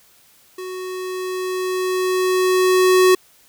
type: tone with level ramp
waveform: square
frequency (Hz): 370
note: F#4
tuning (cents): 0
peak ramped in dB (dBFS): -29 to -10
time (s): 0.58-3.15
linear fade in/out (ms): 5
effects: white hiss -53 dBFS RMS until 3.48 s